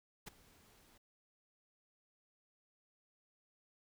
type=noise with ADSR envelope; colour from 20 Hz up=pink; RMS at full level=-45 dBFS; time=0.26-0.98 s; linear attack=17 ms; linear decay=13 ms; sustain=-21 dB; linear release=6 ms; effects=none